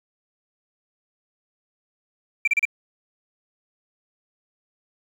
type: tone bursts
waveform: sine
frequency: 2349 Hz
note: D7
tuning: in tune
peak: -14 dBFS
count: 4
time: 2.45-2.653 s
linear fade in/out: 5 ms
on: 26 ms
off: 33 ms
effects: tanh soft clip ceiling -13 dBFS + 8-bit